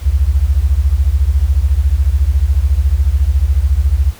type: beating tone pair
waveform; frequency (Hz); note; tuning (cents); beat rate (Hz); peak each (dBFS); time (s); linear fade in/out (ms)
sine; 61.9 / 75.9; B1 / D#2; +5 / -42; 14; -12; 0.01-4.14; 50
effects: pink hiss -39 dBFS RMS until 4.19 s